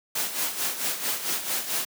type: noise with tremolo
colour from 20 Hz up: white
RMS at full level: -26 dBFS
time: 0.15-1.85 s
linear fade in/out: 5 ms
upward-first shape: sine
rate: 4.5 Hz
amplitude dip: 65%
effects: high-pass 200 Hz 12 dB/octave